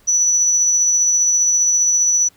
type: tone with tremolo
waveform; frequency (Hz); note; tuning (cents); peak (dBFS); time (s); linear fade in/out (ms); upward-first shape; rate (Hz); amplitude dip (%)
sine; 5930; F#8; +3; -10; 0.07-2.29; 20; triangle; 15; 30
effects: tanh soft clip ceiling -7 dBFS + pink hiss -54 dBFS RMS until 2.36 s